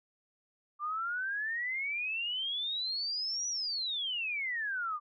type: exponential two-way sweep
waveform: sine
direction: up then down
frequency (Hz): 1174.7 to 5920 to 1174.7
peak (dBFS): -32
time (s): 0.79-5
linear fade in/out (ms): 50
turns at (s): 3.48
effects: none